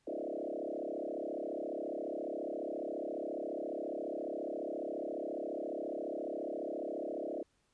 sine tone with frequency modulation, 470.8 Hz, A#4, 17 cents sharp, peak -36 dBFS, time 0.07-7.43 s, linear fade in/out 5 ms, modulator 34.5 Hz, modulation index 5.4, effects pink hiss -75 dBFS RMS until 7.73 s + resampled to 22050 Hz

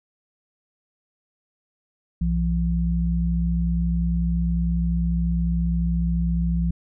sine tone pair together, 61.7 / 170.53 Hz, B1 / F3, -1 / -41 cents, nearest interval octave + tritone, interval 1760 cents, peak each -22 dBFS, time 2.21-6.71 s, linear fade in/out 5 ms, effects none

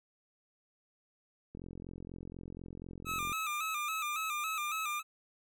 click train, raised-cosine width 3 ms, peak -33 dBFS, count 79, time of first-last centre 1.55-3.319 s, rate 44.1 Hz
25% pulse tone with vibrato, 1244.5 Hz, D#6, in tune, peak -30 dBFS, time 3.05-5.03 s, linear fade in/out 50 ms, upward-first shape square, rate 3.6 Hz, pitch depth 64 cents each way
effects none

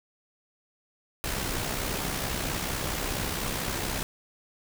pink noise with amplitude modulation, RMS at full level -29 dBFS, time 1.24-4.03 s, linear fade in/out 0 ms, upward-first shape sine, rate 64.4 Hz, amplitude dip 45%, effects none

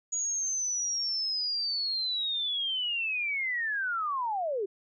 sine linear sweep, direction down, 6800 to 370 Hz, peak -28 dBFS, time 0.12-4.66 s, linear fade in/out 10 ms, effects none

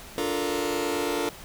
sawtooth chord, Bb major seventh, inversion first, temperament just, 291.4 / 349.6 / 437 / 466.2 Hz, D4 / F4 / A4 / Bb4, -13 / +2 / -12 / 0 cents, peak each -27 dBFS, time 0.18-1.29 s, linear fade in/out 0 ms, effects pink hiss -44 dBFS RMS until 1.44 s

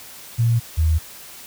sine tone pair in turn, 116.54 / 79.4 Hz, A#2 / D#2, 0 / +36 cents, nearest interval perfect fifth, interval 664 cents, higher first, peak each -14 dBFS, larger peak neither, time 0.38-0.6 / 0.77-0.99 s, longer neither, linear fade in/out 20 ms, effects white hiss -40 dBFS RMS until 1.46 s

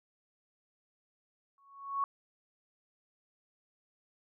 sine tone with exponential growth, 1108.7 Hz, C#6, in tune, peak -26 dBFS, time 1.58-2.04 s, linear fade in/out 1 ms, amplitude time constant 100 ms, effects none

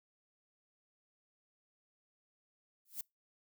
violet noise with exponential growth, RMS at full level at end -36 dBFS, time 2.85-3.01 s, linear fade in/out 5 ms, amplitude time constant 33 ms, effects noise-tail reverb RT60 0.2 s tail -25 dB re dry

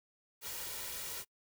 white noise with comb filter, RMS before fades -42 dBFS, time 0.41-1.25 s, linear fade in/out 50 ms, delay 2.1 ms, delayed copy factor +0.5, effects noise-tail reverb RT60 0.1 s tail -25 dB re dry

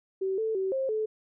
sine tone with pitch steps, 382.6 / 442 / 381.8 / 532 / 433.6 Hz, G4 / A4 / G4 / C5 / A4, -42 / +8 / -46 / +29 / -25 cents, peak -26 dBFS, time 0.21-1.06 s, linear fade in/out 10 ms, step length 170 ms, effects none

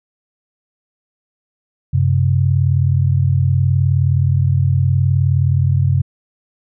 sine tone pair together, 94.75 / 134 Hz, F#2 / C3, +42 / +42 cents, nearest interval tritone, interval 600 cents, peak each -14 dBFS, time 1.93-6.02 s, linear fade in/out 10 ms, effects none

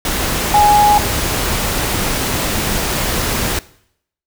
sine tone in noise, 831 Hz, G#5, 1 cent sharp, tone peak -7 dBFS, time 0.54-0.98 s, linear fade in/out 2 ms, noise pink, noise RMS -18 dBFS, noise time 0.05-3.59 s, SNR +8 dB, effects noise-tail reverb RT60 0.7 s tail -20 dB re dry

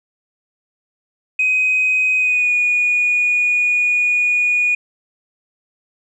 sine tone with pitch glide, 2515 to 2455 Hz, D#7 to D#7, +18 to -24 cents, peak -12 dBFS, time 1.39-4.75 s, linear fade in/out 5 ms, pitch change -42 cents, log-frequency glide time 2.17-2.52 s, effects tanh soft clip ceiling -9 dBFS

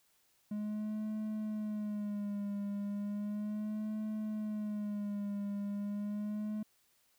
triangle tone with vibrato, 208.6 Hz, G#3, 8 cents sharp, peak -33 dBFS, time 0.51-6.63 s, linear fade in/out 5 ms, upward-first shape sine, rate 0.35 Hz, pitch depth 54 cents each way, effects white hiss -72 dBFS RMS until 7.18 s

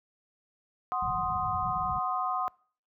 sine chord, C diminished, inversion second, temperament equal, 740 / 1046.5 / 1244.5 Hz, Gb5 / C6 / Eb6, 0 / 0 / 0 cents, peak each -32 dBFS, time 0.92-2.48 s, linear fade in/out 0 ms
pink low-pass noise, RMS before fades -38 dBFS, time 1.02-1.99 s, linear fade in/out 5 ms, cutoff 200 Hz, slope 96 dB/octave
effects noise-tail reverb RT60 0.5 s tail -26 dB re dry + high-pass 60 Hz 12 dB/octave

